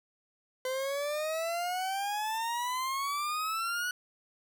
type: exponential sweep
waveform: 40% pulse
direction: up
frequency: 510 to 1480 Hz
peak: -30 dBFS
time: 0.65-3.91 s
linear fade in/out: 2 ms
effects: none